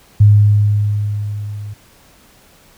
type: tone with level ramp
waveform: sine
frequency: 103.83 Hz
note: G#2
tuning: in tune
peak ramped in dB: -3 to -25 dBFS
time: 0.2-1.74 s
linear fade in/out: 10 ms
effects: pink hiss -48 dBFS RMS until 2.77 s